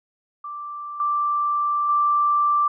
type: tone with level steps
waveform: sine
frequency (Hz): 1174.7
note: D6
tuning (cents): 0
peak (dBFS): -30 / -19 / -16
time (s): 0.44-2.68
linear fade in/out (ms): 5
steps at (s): 1 / 1.89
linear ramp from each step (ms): 2
effects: none